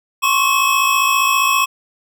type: tone cluster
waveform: square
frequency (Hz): 1068 / 1123 / 2580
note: C6 / C#6 / E7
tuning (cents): +35 / +22 / -38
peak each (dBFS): -18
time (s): 0.22-1.66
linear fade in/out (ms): 20
effects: none